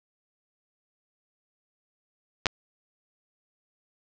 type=clicks; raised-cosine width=0.2 ms; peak=-5 dBFS; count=2; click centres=2.458 / 2.467 s; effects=low-pass 6000 Hz 12 dB/octave